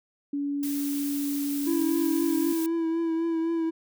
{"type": "tone", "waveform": "sine", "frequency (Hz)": 284.6, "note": "C#4", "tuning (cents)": 46, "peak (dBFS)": -26, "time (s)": [0.33, 2.53], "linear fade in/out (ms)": 5}
{"type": "noise", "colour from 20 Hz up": "blue", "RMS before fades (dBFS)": -37, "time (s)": [0.63, 2.66], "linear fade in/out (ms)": 0}
{"type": "tone with vibrato", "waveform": "triangle", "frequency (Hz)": 329.6, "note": "E4", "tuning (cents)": 0, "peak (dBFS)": -22, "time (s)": [1.66, 3.71], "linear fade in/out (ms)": 20, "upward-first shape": "triangle", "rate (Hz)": 3.9, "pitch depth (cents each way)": 32}
{"effects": []}